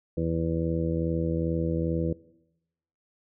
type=harmonic tone; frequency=82.41 Hz; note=E2; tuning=in tune; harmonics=1 / 2 / 3 / 4 / 5 / 6 / 7; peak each=-32 / -29 / -37 / -31 / -41 / -31 / -41 dBFS; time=0.17-2.13 s; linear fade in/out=5 ms; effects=noise-tail reverb RT60 0.9 s tail -21 dB re dry